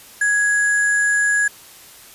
sine tone with sample-and-hold, 1667 Hz, G#6, 6 cents sharp, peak -14 dBFS, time 0.21-1.48 s, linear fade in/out 5 ms, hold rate 8820 Hz, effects white hiss -43 dBFS RMS until 2.14 s + resampled to 32000 Hz

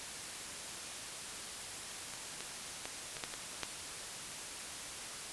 clicks, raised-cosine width 0.2 ms, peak -28 / -23 / -21 / -25 / -19 / -25 / -17 dBFS, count 7, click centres 2.137 / 2.406 / 2.855 / 3.168 / 3.238 / 3.339 / 3.633 s, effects white hiss -44 dBFS RMS until 5.32 s + resampled to 24000 Hz

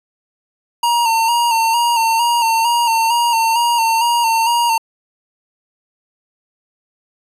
square tone with vibrato, 926 Hz, A#5, 12 cents flat, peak -13 dBFS, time 0.83-4.78 s, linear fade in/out 5 ms, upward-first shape square, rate 2.2 Hz, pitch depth 39 cents each way, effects resampled to 32000 Hz

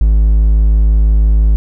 triangle tone, 53 Hz, G#1, 36 cents sharp, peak -4 dBFS, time 0.01-1.56 s, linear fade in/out 0 ms, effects none

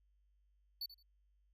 square tone with echo, 4476 Hz, C#8, 16 cents sharp, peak -40 dBFS, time 0.81-0.86 s, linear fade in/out 5 ms, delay 84 ms, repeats 2, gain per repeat -14 dB, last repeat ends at 1.028 s, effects added 50 Hz sine -70 dBFS peak until 1.53 s

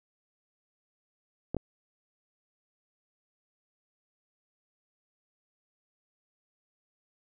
clicks, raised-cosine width 2 ms, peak -18 dBFS, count 2, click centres 1.546 / 1.567 s, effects none

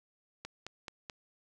click train, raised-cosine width 0.2 ms, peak -24 dBFS, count 4, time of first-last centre 0.45-1.098 s, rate 4.63 Hz, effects none

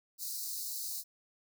white high-pass noise, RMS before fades -39 dBFS, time 0.18-1.04 s, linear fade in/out 50 ms, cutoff 4000 Hz, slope 96 dB/octave, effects none

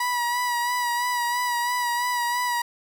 30% pulse tone with vibrato, 971 Hz, B5, 30 cents flat, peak -20 dBFS, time 0-2.62 s, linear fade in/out 5 ms, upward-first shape sine, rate 3 Hz, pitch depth 31 cents each way, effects 9-bit

